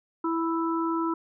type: harmonic tone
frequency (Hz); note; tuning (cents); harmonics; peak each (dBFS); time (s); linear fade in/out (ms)
329.6; E4; 0; 1 / 3 / 4; -26 / -31 / -32; 0.24-1.14; 5
effects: none

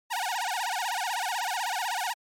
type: tone with vibrato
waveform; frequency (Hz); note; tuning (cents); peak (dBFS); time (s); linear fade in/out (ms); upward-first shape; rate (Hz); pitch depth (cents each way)
sawtooth; 833; G#5; +5; -24; 0.1-2.14; 20; sine; 16; 260
effects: MP3 64 kbps

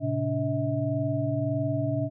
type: tone cluster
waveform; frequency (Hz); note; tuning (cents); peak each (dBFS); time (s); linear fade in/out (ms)
sine; 113.1 / 134.8 / 288.2 / 640; A2 / C#3 / D4 / D#5; +48 / -48 / -33 / +49; -30; 0-2.1; 50
effects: none

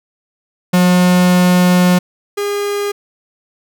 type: tone pair in turn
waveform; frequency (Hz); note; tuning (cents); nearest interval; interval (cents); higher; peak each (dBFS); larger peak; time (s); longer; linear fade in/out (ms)
45% pulse; 179.9 / 407.5; F#3 / G#4; -48 / -33; octave + major second; 1415; second; -8 / -16; first; 0.73-1.99 / 2.37-2.92; first; 10
effects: none

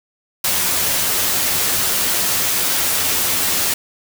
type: noise with comb filter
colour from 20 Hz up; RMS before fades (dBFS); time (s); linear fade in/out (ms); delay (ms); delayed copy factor
white; -18; 0.44-3.74; 5; 11; +0.55
effects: none

